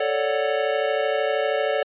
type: chord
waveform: square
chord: D major seventh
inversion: second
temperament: equal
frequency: 440 / 554.4 / 587.3 / 740 Hz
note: A4 / C#5 / D5 / F#5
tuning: 0 / 0 / 0 / 0 cents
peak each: -27 / -26 / -26 / -30 dBFS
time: 0-1.83 s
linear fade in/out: 5 ms
effects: resampled to 8000 Hz